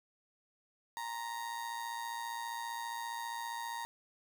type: tone with amplitude modulation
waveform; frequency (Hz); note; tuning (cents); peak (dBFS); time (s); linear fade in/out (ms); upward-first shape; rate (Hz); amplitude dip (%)
35% pulse; 932.3; A#5; 0; -34; 0.97-3.85; 0; sine; 115; 60
effects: none